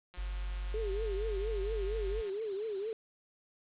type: click train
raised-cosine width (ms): 0.2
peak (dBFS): -35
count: 387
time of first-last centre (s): 0.14-2.296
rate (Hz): 179
type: tone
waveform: sine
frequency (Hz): 48.18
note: G1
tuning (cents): -29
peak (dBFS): -34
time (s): 0.17-2.22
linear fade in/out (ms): 20
type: tone with vibrato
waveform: sine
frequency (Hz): 415.3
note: G#4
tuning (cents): 0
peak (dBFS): -34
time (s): 0.74-2.93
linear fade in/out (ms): 2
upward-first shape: triangle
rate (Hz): 4.3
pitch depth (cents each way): 170
effects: resampled to 8000 Hz + 9-bit